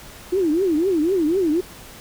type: tone with vibrato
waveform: sine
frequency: 343.2 Hz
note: F4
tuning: 30 cents flat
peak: -16 dBFS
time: 0.32-1.61 s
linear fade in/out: 10 ms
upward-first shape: triangle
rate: 4 Hz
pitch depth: 290 cents each way
effects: pink hiss -41 dBFS RMS until 2 s